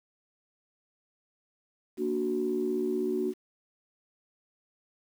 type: chord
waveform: sine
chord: Bb augmented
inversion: none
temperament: equal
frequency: 233.1 / 293.7 / 370 Hz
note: Bb3 / D4 / F#4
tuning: 0 / 0 / 0 cents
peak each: -33 / -33 / -28 dBFS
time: 1.97-3.34 s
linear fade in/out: 50 ms
effects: tanh soft clip ceiling -18 dBFS + 9-bit